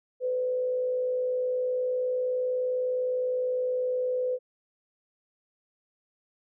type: tone with frequency modulation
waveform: sine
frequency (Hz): 504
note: B4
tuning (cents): +35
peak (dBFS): -25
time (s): 0.2-4.39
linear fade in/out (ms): 50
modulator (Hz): 59.6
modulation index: 0.28
effects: none